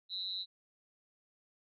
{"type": "tone with amplitude modulation", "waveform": "sine", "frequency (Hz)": 3951, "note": "B7", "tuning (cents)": 0, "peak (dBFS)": -32, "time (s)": [0.09, 0.46], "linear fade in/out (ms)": 50, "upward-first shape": "sine", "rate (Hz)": 188, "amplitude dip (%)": 100, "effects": []}